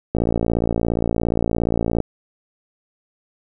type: click train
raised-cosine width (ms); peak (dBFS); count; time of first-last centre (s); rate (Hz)
2; -6; 107; 0.15-2.003; 57.2
effects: none